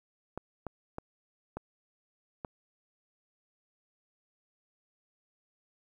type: clicks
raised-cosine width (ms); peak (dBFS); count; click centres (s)
1; -23; 5; 0.376 / 0.667 / 0.984 / 1.57 / 2.448
effects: 10-bit